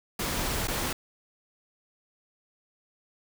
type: noise with dropouts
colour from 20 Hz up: pink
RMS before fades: -30 dBFS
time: 0.19-0.93 s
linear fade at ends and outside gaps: 5 ms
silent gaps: 0.674-0.681 s
effects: none